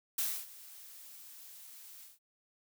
blue noise with ADSR envelope, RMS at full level -32 dBFS, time 0.18-2.19 s, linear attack 6 ms, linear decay 270 ms, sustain -20 dB, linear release 160 ms, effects none

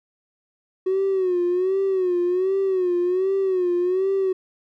triangle tone with vibrato, 370 Hz, F#4, in tune, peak -15 dBFS, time 0.86-4.33 s, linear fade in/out 10 ms, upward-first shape sine, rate 1.3 Hz, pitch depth 91 cents each way, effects tanh soft clip ceiling -15 dBFS

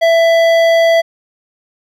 sine tone with hard clipping, 664 Hz, E5, 12 cents sharp, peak -9 dBFS, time 0.01-1.02 s, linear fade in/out 20 ms, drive 12 dB, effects none

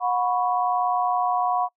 sine chord, F# suspended fourth, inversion none, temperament equal with one note detuned, 725.2 / 987.8 / 1108.7 Hz, F#5 / B5 / C#6, -35 / 0 / 0 cents, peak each -22 / -26 / -27 dBFS, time 0-1.69 s, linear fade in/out 50 ms, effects noise-tail reverb RT60 0.1 s tail -25 dB re dry

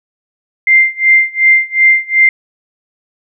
sine tone with tremolo, 2093 Hz, C7, in tune, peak -3 dBFS, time 0.67-2.29 s, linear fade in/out 2 ms, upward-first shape sine, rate 2.7 Hz, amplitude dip 95%, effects none

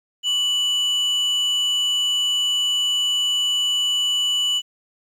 sine tone pair together, 2960 / 7040 Hz, F#7 / A8, 0 / 0 cents, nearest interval octave + minor third, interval 1500 cents, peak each -16 / -28 dBFS, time 0.23-4.62 s, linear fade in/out 50 ms, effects tanh soft clip ceiling -16 dBFS + 9-bit

